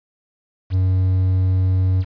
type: tone with quantisation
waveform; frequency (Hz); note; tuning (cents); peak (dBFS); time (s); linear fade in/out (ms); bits
triangle; 93.2; F#2; +13; -12; 0.7-2.05; 50; 7
effects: resampled to 11025 Hz